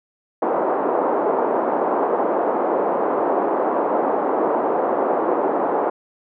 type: band-pass noise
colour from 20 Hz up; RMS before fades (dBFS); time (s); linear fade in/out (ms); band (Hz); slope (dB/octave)
pink; -20; 0.42-5.9; 5; 330 to 1000; 24
effects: none